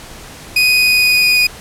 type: tone with pitch glide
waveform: 30% pulse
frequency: 2492 to 2473 Hz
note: D#7 to D#7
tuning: +2 to -11 cents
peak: -6 dBFS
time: 0.56-1.47 s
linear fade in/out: 5 ms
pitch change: -13 cents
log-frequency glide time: 0.75-1.33 s
effects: pink hiss -34 dBFS RMS until 1.6 s + low-pass 12000 Hz 12 dB/octave